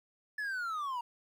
triangle linear sweep, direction down, 1740 to 931 Hz, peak -32 dBFS, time 0.38-1.01 s, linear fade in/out 5 ms, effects 11-bit

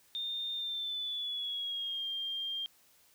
sine tone with pitch glide, 3630 to 3197 Hz, A#7 to G7, -47 to +33 cents, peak -34 dBFS, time 0.15-2.66 s, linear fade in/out 0 ms, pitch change -220 cents, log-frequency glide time 0.54-2.07 s, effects white hiss -65 dBFS RMS until 3.14 s

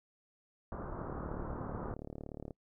pink low-pass noise, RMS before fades -42 dBFS, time 0.72-1.94 s, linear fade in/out 2 ms, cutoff 1400 Hz, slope 48 dB/octave
click train, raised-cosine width 2 ms, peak -30 dBFS, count 57, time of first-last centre 0.99-2.508 s, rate 36.9 Hz
effects noise-tail reverb RT60 0.1 s tail -26 dB re dry

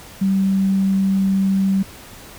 sine tone, 193.4 Hz, G3, 23 cents flat, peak -14 dBFS, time 0.21-1.83 s, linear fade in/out 10 ms, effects pink hiss -40 dBFS RMS until 2.38 s

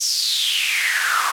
pink noise with high-pass filter sweep, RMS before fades -20 dBFS, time 0-1.32 s, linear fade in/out 20 ms, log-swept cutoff 5900 to 1100 Hz, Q 6.3, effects low-pass 12000 Hz 12 dB/octave

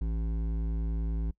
triangle tone with hard clipping, 55.1 Hz, A1, 3 cents sharp, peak -30 dBFS, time 0.01-1.31 s, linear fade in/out 5 ms, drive 15 dB, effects noise-tail reverb RT60 0.1 s tail -23 dB re dry

